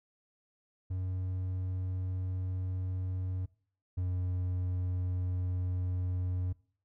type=tone pair in turn; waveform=triangle; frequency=92.5 / 90.86 Hz; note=F#2 / F#2; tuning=0 / -31 cents; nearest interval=unison; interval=31 cents; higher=first; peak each=-30 / -28 dBFS; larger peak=second; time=0.9-3.46 / 3.97-6.53 s; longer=neither; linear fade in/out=10 ms; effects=noise-tail reverb RT60 0.5 s tail -22 dB re dry